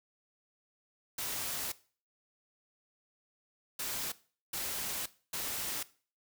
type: noise bursts at uneven times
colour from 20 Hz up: white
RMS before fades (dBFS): -37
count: 4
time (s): 1.18-1.72 / 3.79-4.12 / 4.53-5.06 / 5.33-5.83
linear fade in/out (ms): 5
effects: noise-tail reverb RT60 0.4 s tail -18 dB re dry

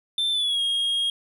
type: tone with pitch glide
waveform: triangle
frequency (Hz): 3556 to 3261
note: A7 to G#7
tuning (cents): +18 to -32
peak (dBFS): -20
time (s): 0.18-1.1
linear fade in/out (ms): 2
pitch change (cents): -150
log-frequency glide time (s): 0.31-0.61
effects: none

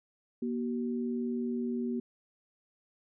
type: tone pair together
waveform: sine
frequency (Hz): 239.4 / 380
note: A#3 / F#4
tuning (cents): +46 / +46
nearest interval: minor sixth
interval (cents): 800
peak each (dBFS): -31 / -37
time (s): 0.42-2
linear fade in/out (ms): 5
effects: none

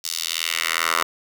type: tone with high-pass filter sweep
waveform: 10% pulse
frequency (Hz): 82.41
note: E2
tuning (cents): 0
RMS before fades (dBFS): -24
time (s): 0.04-1.03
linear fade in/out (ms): 5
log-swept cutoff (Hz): 5200 to 1100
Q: 1.5
effects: none

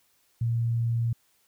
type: tone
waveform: sine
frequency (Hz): 116.54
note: A#2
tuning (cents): 0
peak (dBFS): -23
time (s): 0.41-1.13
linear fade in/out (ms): 5
effects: white hiss -67 dBFS RMS until 1.47 s

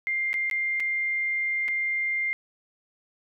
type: tone with dropouts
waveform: sine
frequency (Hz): 2100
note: C7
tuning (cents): +6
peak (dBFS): -24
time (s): 0.07-2.33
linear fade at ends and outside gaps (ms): 0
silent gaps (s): 0.331-0.341 / 0.499-0.512 / 0.799-0.803 / 1.681-1.685
effects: none

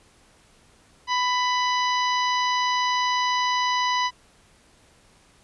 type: harmonic tone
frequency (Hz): 994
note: B5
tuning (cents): +11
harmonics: 1 / 2 / 3 / 4 / 5 / 6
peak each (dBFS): -22 / -28 / -31 / -33 / -34 / -38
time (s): 1.07-4.11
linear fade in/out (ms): 50
effects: pink hiss -57 dBFS RMS until 5.43 s + resampled to 24000 Hz

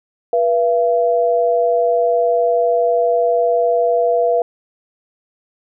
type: tone pair together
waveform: sine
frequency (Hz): 485.3 / 678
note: B4 / E5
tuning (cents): -30 / +49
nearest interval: tritone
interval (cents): 579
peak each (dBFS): -15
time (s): 0.33-4.42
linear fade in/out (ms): 2
effects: none

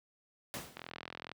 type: noise with exponential decay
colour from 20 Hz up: pink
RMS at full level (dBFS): -37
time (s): 0.54-0.9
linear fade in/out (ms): 0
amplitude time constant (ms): 77
type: click train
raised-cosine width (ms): 0.3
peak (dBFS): -26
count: 24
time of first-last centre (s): 0.77-1.316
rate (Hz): 42.1
effects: high-pass 100 Hz 12 dB/octave

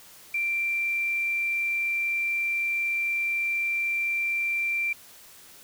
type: tone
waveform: sine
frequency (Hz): 2357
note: D7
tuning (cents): +6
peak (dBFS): -24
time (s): 0.34-4.93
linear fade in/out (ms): 5
effects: white hiss -50 dBFS RMS until 5.63 s

